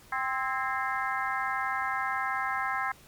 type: harmonic tone with a mistuned harmonic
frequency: 261.6 Hz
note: C4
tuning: in tune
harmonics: 3 / 4 / 5 / 6 / 7 / 8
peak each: -34 / -33 / -34 / -34 / -39 / -38 dBFS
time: 0.12-2.92 s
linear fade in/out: 5 ms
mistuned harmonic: 6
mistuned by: +68 cents
effects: pink hiss -55 dBFS RMS until 3.07 s + MP3 96 kbps